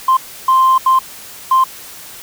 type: tone bursts at uneven times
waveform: sine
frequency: 1046.5 Hz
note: C6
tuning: in tune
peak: -6 dBFS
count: 4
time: 0.08-0.17 / 0.48-0.78 / 0.86-0.99 / 1.51-1.64 s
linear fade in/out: 5 ms
effects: tanh soft clip ceiling -4 dBFS + white hiss -34 dBFS RMS until 2.22 s